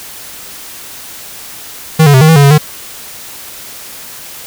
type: tone with pitch steps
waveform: square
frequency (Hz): 158.6 / 143.4 / 130.8 / 156.7 / 162.1 / 142.3 / 140.2 / 151.7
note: D#3 / D3 / C3 / D#3 / E3 / C#3 / C#3 / D#3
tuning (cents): +33 / -41 / 0 / +13 / -29 / +46 / +20 / -44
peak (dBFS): -3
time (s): 1.99-2.582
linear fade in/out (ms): 10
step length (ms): 74
effects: white hiss -29 dBFS RMS until 4.46 s